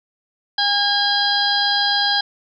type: harmonic tone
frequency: 813 Hz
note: G#5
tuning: 37 cents flat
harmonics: 1 / 2 / 4 / 5 / 6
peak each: -22 / -22 / -22 / -22 / -22 dBFS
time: 0.58-2.21 s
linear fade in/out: 5 ms
effects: none